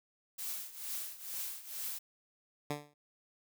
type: noise with tremolo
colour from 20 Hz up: blue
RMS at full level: -38 dBFS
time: 0.38-1.99 s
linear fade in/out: 10 ms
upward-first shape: triangle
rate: 2.2 Hz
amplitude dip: 85%
type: tone with exponential decay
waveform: 10% pulse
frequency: 146.83 Hz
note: D3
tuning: in tune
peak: -24 dBFS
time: 2.7-2.94 s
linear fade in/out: 5 ms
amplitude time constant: 51 ms
effects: none